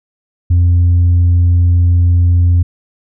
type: tone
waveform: sine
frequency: 87.31 Hz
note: F2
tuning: in tune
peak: -4 dBFS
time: 0.5-2.63 s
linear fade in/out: 10 ms
effects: tanh soft clip ceiling -5 dBFS